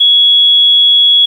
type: tone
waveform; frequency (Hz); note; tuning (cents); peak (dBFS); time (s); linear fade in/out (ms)
sine; 3353; G#7; +16; -4; 0-1.26; 10
effects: 7-bit